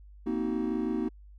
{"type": "chord", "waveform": "triangle", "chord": "C half-diminished seventh", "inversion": "third", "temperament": "just", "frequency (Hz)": [235.5, 261.6, 314, 376.7], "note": ["Bb3", "C4", "Eb4", "Gb4"], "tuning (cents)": [18, 0, 16, 31], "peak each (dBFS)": [-30, -33, -30, -33], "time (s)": [0.26, 1.09], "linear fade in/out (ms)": 10, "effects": ["added 50 Hz sine -48 dBFS peak until 1.38 s"]}